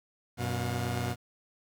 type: tone cluster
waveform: sawtooth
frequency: 93.4 / 121.5 / 715 Hz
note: F#2 / B2 / F5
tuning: +17 / -28 / +41 cents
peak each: -31 / -28 / -35 dBFS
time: 0.37-1.16 s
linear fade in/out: 50 ms
effects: 10-bit